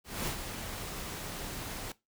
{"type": "noise with ADSR envelope", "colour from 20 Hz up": "pink", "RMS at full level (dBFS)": -33, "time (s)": [0.04, 1.92], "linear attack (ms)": 230, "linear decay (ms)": 81, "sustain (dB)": -7, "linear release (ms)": 3, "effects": ["noise-tail reverb RT60 0.2 s tail -19 dB re dry"]}